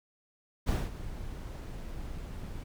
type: noise with ADSR envelope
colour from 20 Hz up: brown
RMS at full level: -25 dBFS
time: 0.66-2.64 s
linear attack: 27 ms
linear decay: 210 ms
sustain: -15 dB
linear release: 12 ms
effects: none